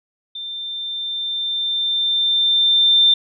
sine tone with level ramp, 3580 Hz, A7, 29 cents sharp, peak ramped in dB -27 to -9 dBFS, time 0.35-3.14 s, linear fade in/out 5 ms, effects none

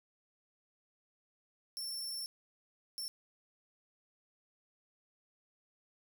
sawtooth tone bursts at uneven times, 5410 Hz, E8, 44 cents sharp, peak -36 dBFS, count 2, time 1.77-2.26 / 2.98-3.08 s, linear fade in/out 0 ms, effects 13-bit

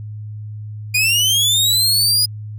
sawtooth linear sweep, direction up, 2424 to 4978 Hz, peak -10 dBFS, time 0.94-2.26 s, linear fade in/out 10 ms, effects added 106 Hz sine -27 dBFS peak until 2.58 s

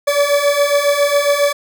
40% pulse beating tone pair, 569 / 576.3 Hz, C#5 / D5, +45 / -33 cents, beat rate 7.3 Hz, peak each -16 / -13 dBFS, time 0.07-1.53 s, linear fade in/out 10 ms, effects none

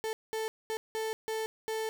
35% pulse tone bursts at uneven times, 440.9 Hz, A4, 4 cents sharp, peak -30 dBFS, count 6, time 0.04-0.13 / 0.33-0.48 / 0.7-0.77 / 0.95-1.13 / 1.28-1.46 / 1.68-1.89 s, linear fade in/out 0 ms, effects none

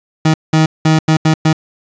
30% pulse tone bursts at uneven times, 157.8 Hz, D#3, 25 cents sharp, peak -5 dBFS, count 6, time 0.25-0.34 / 0.53-0.66 / 0.85-0.99 / 1.08-1.17 / 1.25-1.34 / 1.45-1.53 s, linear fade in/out 5 ms, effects resampled to 16000 Hz + 7-bit

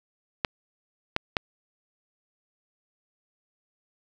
clicks, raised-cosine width 0.3 ms, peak -7 dBFS, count 3, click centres 0.448 / 1.164 / 1.368 s, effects none

